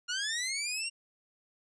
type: linear sweep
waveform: 15% pulse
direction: up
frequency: 1403 to 2794 Hz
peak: -25 dBFS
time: 0.08-0.9 s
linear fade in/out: 20 ms
effects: resampled to 22050 Hz